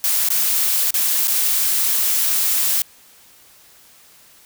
blue noise with dropouts, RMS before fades -18 dBFS, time 0.04-2.82 s, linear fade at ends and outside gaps 1 ms, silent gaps 0.288-0.303 / 0.907-0.941 / 1.273-1.28 s, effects white hiss -49 dBFS RMS until 4.45 s

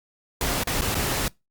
pink noise with dropouts, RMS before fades -25 dBFS, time 0.41-1.28 s, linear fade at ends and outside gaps 1 ms, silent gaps 0.635-0.672 / 0.81-0.819 / 0.945-0.952 s, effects noise-tail reverb RT60 0.2 s tail -25 dB re dry + Opus 48 kbps

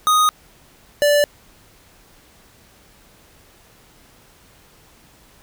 square tone pair in turn, 1244 / 584.2 Hz, D#6 / D5, -1 / -9 cents, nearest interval octave + minor second, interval 1308 cents, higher first, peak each -13 dBFS, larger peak neither, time 0.07-0.29 / 1.02-1.24 s, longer neither, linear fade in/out 0 ms, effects pink hiss -51 dBFS RMS until 5.42 s

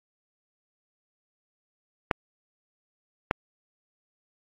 clicks, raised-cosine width 0.5 ms, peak -6 / -7 dBFS, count 2, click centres 2.112 / 3.311 s, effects AAC 48 kbps

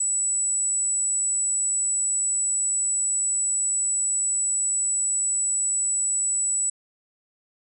sine tone, 7902 Hz, B8, in tune, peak -21 dBFS, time 0-6.7 s, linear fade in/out 5 ms, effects none

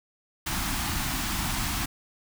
pink band-stop noise, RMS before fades -29 dBFS, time 0.46-1.86 s, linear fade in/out 10 ms, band 330 to 710 Hz, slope 48 dB/octave, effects none

